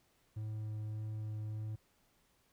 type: tone with vibrato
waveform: triangle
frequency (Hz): 107.7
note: A2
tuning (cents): -37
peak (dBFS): -36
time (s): 0.36-1.76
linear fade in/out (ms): 10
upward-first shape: sine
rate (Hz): 1.7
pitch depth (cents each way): 8
effects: pink hiss -73 dBFS RMS until 2.52 s